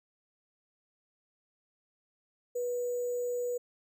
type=tone with sample-and-hold; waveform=sine; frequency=488.4 Hz; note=B4; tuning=19 cents flat; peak=-30 dBFS; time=2.55-3.58 s; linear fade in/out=10 ms; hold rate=7350 Hz; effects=none